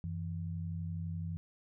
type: tone pair together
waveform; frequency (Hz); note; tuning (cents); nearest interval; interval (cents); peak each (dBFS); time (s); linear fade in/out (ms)
sine; 92.5 / 164.44; F#2 / E3; 0 / -4; minor seventh; 996; -38 / -39; 0.04-1.37; 0
effects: none